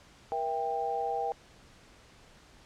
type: chord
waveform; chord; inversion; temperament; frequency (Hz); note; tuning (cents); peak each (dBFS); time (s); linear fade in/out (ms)
sine; E diminished; second; just; 474.7 / 659.3 / 791.1; Bb4 / E5 / G5; +31 / 0 / +16; -35 / -37 / -31; 0.32-1.32; 0
effects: pink hiss -57 dBFS RMS until 2.65 s + low-pass 7000 Hz 12 dB/octave